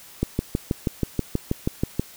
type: click train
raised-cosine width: 3 ms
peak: -8 dBFS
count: 12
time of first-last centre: 0.23-1.996 s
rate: 6.23 Hz
effects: white hiss -46 dBFS RMS until 2.16 s